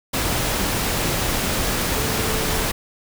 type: tone in noise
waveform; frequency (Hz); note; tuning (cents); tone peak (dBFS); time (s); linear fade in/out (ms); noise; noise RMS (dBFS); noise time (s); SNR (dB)
sine; 440; A4; 0; -30; 1.94-2.61; 10; pink; -22; 0.13-2.72; -11
effects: none